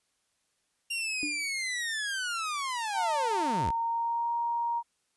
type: linear sweep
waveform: sawtooth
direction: down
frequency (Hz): 2794 to 46.42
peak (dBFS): -27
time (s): 0.9-3.71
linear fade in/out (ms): 10
type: tone with exponential decay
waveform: sine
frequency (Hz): 296.9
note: D4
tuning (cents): +19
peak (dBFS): -30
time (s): 1.23-1.5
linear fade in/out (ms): 0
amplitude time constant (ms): 58
type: tone with pitch glide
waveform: sine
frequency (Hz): 903 to 938.6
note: A5 to A#5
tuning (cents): +45 to +12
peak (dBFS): -27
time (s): 2.93-4.83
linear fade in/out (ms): 50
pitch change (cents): +67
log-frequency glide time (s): 3.23-4.31
effects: white hiss -75 dBFS RMS until 5.16 s + resampled to 24000 Hz